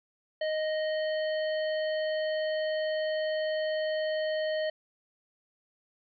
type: harmonic tone with a mistuned harmonic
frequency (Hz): 622.3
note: D#5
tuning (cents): 0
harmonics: 1 / 3 / 5 / 7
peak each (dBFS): -28 / -38 / -42 / -45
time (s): 0.41-4.7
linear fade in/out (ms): 5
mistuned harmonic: 5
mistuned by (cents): -20
effects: none